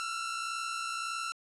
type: tone pair together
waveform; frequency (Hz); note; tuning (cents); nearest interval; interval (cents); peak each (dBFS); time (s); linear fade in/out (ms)
sawtooth; 1338.3 / 1400; E6 / F6; +26 / +4; minor second; 78; -31 / -37; 0-1.32; 0
effects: resampled to 24000 Hz